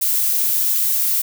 violet noise, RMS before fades -18 dBFS, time 0.01-1.22 s, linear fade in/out 10 ms, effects none

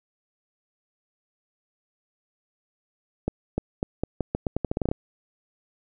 accelerating click train, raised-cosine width 2 ms, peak -11 dBFS, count 15, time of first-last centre 3.28-4.915 s, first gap 300 ms, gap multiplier 0.83, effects none

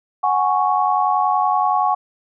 sine chord, F# suspended second, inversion none, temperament equal, 740 / 830.6 / 1108.7 Hz, F#5 / G#5 / C#6, 0 / 0 / 0 cents, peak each -19 dBFS, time 0.23-1.95 s, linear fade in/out 10 ms, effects none

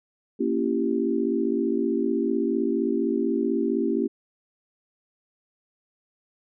sine chord, A# diminished seventh, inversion none, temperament equal with one note detuned, 233.1 / 277.2 / 336.4 / 392 Hz, A#3 / C#4 / E4 / G4, 0 / 0 / +35 / 0 cents, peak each -27 dBFS, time 0.39-4.08 s, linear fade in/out 20 ms, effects none

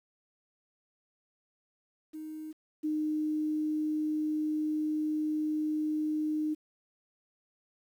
sine tone pair in turn, 311.1 / 306.8 Hz, D#4 / D#4, 0 / -24 cents, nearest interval unison, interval 24 cents, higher first, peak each -38 / -28 dBFS, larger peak second, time 2.13-2.53 / 2.83-6.55 s, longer second, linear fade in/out 20 ms, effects 10-bit

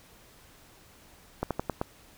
slowing click train, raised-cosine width 1 ms, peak -14 dBFS, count 5, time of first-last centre 1.43-1.814 s, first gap 77 ms, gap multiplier 1.15, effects pink hiss -56 dBFS RMS until 2.17 s

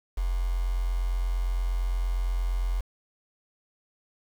sine tone with quantisation, 44.33 Hz, F1, 27 cents sharp, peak -24 dBFS, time 0.17-2.81 s, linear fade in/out 10 ms, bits 7, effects none

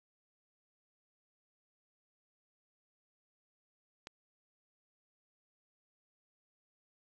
click, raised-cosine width 0.2 ms, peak -27 dBFS, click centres 4.071 s, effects resampled to 24000 Hz

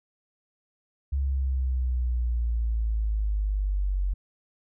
sine exponential sweep, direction down, 69.3 to 46.25 Hz, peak -23 dBFS, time 1.12-4.14 s, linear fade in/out 10 ms, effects none

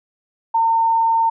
sine tone, 909 Hz, A#5, 44 cents flat, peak -13 dBFS, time 0.54-1.3 s, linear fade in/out 10 ms, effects none

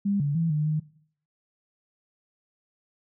sine tone with pitch steps, 200.5 / 143.8 / 165.2 / 151.1 / 154 Hz, G3 / D3 / E3 / D3 / D#3, +39 / -36 / +4 / +50 / -17 cents, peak -22 dBFS, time 0.05-0.8 s, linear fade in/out 10 ms, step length 150 ms, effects noise-tail reverb RT60 0.6 s tail -20 dB re dry

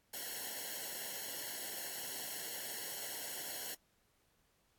white noise with comb filter, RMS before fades -43 dBFS, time 0.13-3.75 s, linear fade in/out 10 ms, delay 0.82 ms, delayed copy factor -0.9, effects pink hiss -75 dBFS RMS until 4.78 s + AAC 64 kbps

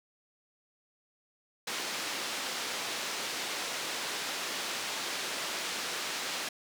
white band-pass noise, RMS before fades -36 dBFS, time 1.67-6.49 s, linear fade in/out 5 ms, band 240 to 5100 Hz, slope 12 dB/octave, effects none

